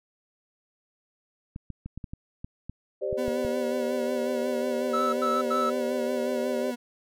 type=clicks; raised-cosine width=5 ms; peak=-24 dBFS; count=11; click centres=1.561 / 1.703 / 1.86 / 1.976 / 2.042 / 2.135 / 2.445 / 2.696 / 3.128 / 3.281 / 3.449 s
type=chord; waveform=sine; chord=G suspended fourth; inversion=none; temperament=equal with one note detuned; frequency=392 / 523.3 / 597.9 Hz; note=G4 / C5 / D5; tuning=0 / 0 / +31 cents; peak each=-31 dBFS; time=3.01-6.72 s; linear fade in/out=20 ms
type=tone with vibrato; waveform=40% pulse; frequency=245.2 Hz; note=B3; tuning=12 cents flat; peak=-30 dBFS; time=3.17-6.76 s; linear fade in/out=20 ms; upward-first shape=sine; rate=5.5 Hz; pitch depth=40 cents each way
type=tone bursts; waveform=triangle; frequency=1310 Hz; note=E6; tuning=11 cents flat; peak=-23 dBFS; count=3; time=4.93-5.702 s; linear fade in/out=10 ms; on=200 ms; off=86 ms
effects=none